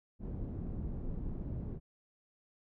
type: low-pass noise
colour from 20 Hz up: pink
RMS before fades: -39 dBFS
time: 0.19-1.8 s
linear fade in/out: 50 ms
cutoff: 260 Hz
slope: 12 dB/octave
effects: none